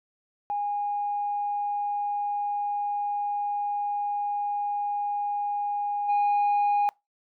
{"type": "tone with level steps", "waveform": "sine", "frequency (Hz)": 820, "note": "G#5", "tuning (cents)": -22, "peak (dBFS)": [-25, -18], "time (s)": [0.5, 6.89], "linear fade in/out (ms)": 0, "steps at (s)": 6.08, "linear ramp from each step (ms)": 20, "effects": ["noise-tail reverb RT60 0.2 s tail -26 dB re dry", "tanh soft clip ceiling -19 dBFS"]}